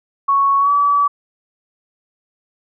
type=tone with pitch glide; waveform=sine; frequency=1109 to 1146.8 Hz; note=C#6 to D6; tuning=0 to -42 cents; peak=-11 dBFS; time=0.28-1.08 s; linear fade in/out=10 ms; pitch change=+58 cents; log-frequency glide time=0.59-0.71 s; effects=none